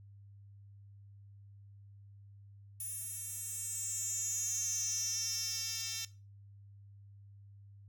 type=tone with high-pass filter sweep; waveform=10% pulse; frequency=450.5 Hz; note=A4; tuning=41 cents sharp; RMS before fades=-38 dBFS; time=2.8-6.05 s; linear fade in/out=2 ms; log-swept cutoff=10000 to 4500 Hz; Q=6.5; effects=noise-tail reverb RT60 0.3 s tail -18 dB re dry + added 100 Hz sine -53 dBFS peak until 7.88 s